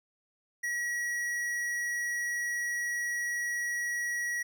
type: tone with tanh clipping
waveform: sine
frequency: 1917 Hz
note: A#6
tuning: 48 cents sharp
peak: -32 dBFS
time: 0.63-4.43 s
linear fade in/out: 10 ms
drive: 15 dB
effects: none